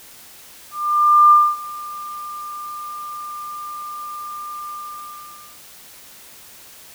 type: tone with ADSR envelope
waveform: sine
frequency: 1197 Hz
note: D6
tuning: 33 cents sharp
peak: -6 dBFS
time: 0.71-5.6 s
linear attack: 600 ms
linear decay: 250 ms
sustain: -22 dB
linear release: 890 ms
effects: white hiss -43 dBFS RMS until 6.94 s